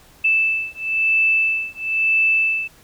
sine beating tone pair, 2637 / 2638 Hz, E7 / E7, 0 / +1 cents, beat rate 1 Hz, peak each -19 dBFS, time 0.24-2.68 s, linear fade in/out 10 ms, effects pink hiss -50 dBFS RMS until 2.83 s

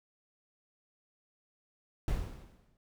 brown noise with exponential decay, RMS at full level -31 dBFS, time 2.08-2.77 s, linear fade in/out 1 ms, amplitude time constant 150 ms, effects none

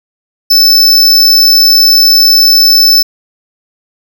square tone, 5274 Hz, E8, in tune, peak -3 dBFS, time 0.5-3.03 s, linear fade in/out 10 ms, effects none

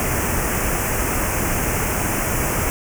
pink band-stop noise, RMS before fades -21 dBFS, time 0-2.7 s, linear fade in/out 0 ms, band 2700 to 5800 Hz, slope 48 dB/octave, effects none

